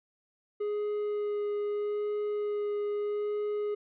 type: tone with vibrato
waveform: triangle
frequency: 415.3 Hz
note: G#4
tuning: in tune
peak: -27 dBFS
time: 0.6-3.75 s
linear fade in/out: 10 ms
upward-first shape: sine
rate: 0.79 Hz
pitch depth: 9 cents each way
effects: resampled to 8000 Hz